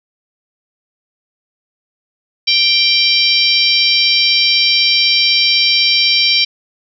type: harmonic tone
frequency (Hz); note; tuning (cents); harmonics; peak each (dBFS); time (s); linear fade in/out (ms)
784; G5; 0; 3 / 4 / 5 / 6 / 7; -16 / -16 / -16 / -16 / -16; 2.47-6.45; 10
effects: none